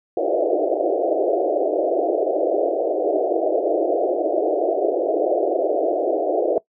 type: band-pass noise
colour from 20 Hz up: white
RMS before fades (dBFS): -20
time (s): 0.17-6.58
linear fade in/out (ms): 2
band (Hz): 310 to 710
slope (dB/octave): 96
effects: noise-tail reverb RT60 0.1 s tail -21 dB re dry